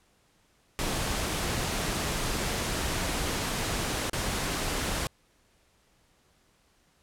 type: noise with dropouts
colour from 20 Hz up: pink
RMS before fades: -30 dBFS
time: 0.79-5.07 s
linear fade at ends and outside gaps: 0 ms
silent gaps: 4.097-4.132 s
effects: pink hiss -66 dBFS RMS until 7.02 s + low-pass 11000 Hz 12 dB/octave